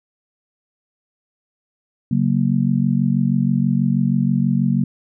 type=chord; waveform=sine; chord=F# major; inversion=second; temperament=just; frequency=138.75 / 185 / 231.2 Hz; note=C#3 / F#3 / A#3; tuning=+2 / 0 / -14 cents; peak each=-19 dBFS; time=2.11-4.84 s; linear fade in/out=5 ms; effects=none